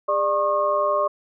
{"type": "tone cluster", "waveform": "sine", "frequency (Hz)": [409.1, 595, 1086, 1217], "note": ["G#4", "D5", "C#6", "D#6"], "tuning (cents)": [-26, 22, -36, -39], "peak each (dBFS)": [-30, -21, -22, -29], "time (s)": [0.08, 1.08], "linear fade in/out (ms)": 10, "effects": []}